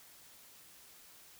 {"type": "silence", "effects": ["white hiss -58 dBFS RMS until 1.39 s"]}